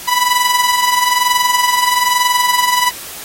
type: tone with amplitude modulation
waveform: sawtooth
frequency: 987.8 Hz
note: B5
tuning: in tune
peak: -5 dBFS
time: 0.07-2.91 s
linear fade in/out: 20 ms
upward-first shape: sine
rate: 21.1 Hz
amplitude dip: 60%
effects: white hiss -30 dBFS RMS until 3.24 s + AAC 48 kbps